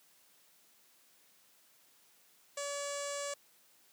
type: tone with low-pass filter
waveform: sawtooth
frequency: 570 Hz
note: C#5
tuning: 48 cents sharp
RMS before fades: -39 dBFS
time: 2.57-3.34 s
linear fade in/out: 5 ms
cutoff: 7600 Hz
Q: 4.9
effects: white hiss -66 dBFS RMS until 3.92 s + high-pass 150 Hz 12 dB/octave